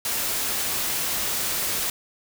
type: noise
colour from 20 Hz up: white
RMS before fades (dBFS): -26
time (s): 0.05-1.9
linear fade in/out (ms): 2
effects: none